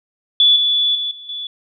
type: tone with level steps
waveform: sine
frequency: 3445 Hz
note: A7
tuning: 37 cents flat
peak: -8 / -13 / -19 / -33 / -24 dBFS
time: 0.4-1.47 s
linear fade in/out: 2 ms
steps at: 0.56 / 0.95 / 1.11 / 1.29 s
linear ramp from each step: 2 ms
effects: none